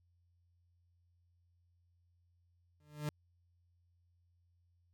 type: tone with exponential growth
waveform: 40% pulse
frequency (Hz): 149.3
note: D3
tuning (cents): +29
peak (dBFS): -32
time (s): 2.8-3.09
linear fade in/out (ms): 2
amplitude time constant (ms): 62
effects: added 87 Hz sine -70 dBFS peak until 4.93 s